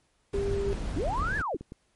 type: noise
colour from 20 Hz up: brown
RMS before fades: -32 dBFS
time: 0.33-1.42 s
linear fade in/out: 5 ms
type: tone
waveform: sine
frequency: 398.3 Hz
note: G4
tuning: 28 cents sharp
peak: -27 dBFS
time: 0.34-0.73 s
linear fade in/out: 0 ms
type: linear two-way sweep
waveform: sine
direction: up then down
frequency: 237.9 to 1760 to 237.9 Hz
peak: -28 dBFS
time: 0.96-1.57 s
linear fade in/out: 10 ms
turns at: 1.37 s
type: clicks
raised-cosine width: 3 ms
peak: -27 dBFS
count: 5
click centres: 1.367 / 1.412 / 1.546 / 1.61 / 1.721 s
effects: pink hiss -70 dBFS RMS until 1.95 s + MP3 48 kbps